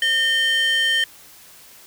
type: tone pair together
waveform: triangle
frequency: 1822 / 3116 Hz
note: A#6 / G7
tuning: -40 / -11 cents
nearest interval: major sixth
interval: 929 cents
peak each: -16 dBFS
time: 0.02-1.04 s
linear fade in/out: 2 ms
effects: tanh soft clip ceiling -12 dBFS + white hiss -46 dBFS RMS until 1.86 s